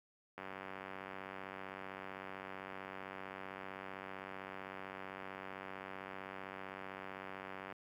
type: click train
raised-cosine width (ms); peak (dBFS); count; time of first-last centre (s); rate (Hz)
0.5; -30; 703; 0.38-7.723; 95.6
effects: high-pass 150 Hz 12 dB/octave + 12-bit